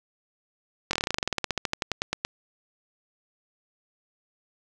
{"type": "slowing click train", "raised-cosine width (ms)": 0.2, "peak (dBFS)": -8, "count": 24, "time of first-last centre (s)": [0.91, 2.25], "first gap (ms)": 22, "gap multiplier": 1.08, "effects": []}